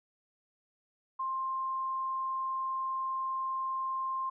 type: tone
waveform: sine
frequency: 1055 Hz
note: C6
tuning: 14 cents sharp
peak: -31 dBFS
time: 1.19-4.3 s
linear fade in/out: 10 ms
effects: none